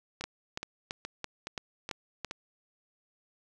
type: two click trains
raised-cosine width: 0.2 ms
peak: -17 / -20 dBFS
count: 7 / 6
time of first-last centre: 0.24-2.247 / 0.21-2.311 s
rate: 2.99 / 2.38 Hz
effects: none